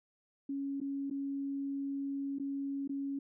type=tone with dropouts; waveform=sine; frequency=277.2 Hz; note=C#4; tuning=in tune; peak=-34 dBFS; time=0.49-3.19 s; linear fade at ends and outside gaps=5 ms; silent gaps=0.803-0.813 / 1.1-1.109 / 2.386-2.397 / 2.877-2.893 s; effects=none